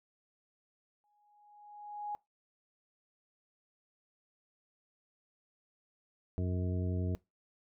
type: tone with exponential growth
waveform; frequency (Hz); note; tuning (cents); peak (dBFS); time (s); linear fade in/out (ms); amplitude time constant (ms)
sine; 830.6; G#5; 0; -34; 1.04-2.15; 0; 240
type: harmonic tone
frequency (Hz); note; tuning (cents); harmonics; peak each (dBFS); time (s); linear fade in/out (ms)
91; F#2; -28; 1 / 2 / 3 / 4 / 5 / 7; -32 / -38 / -42 / -44 / -46 / -49; 6.38-7.15; 0
effects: noise-tail reverb RT60 0.2 s tail -22 dB re dry